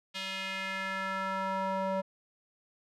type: tone with band-pass filter sweep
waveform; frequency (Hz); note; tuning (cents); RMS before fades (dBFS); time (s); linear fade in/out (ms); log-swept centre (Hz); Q
square; 191.5; G3; -40; -34; 0.14-2.02; 20; 3300 to 690; 2
effects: none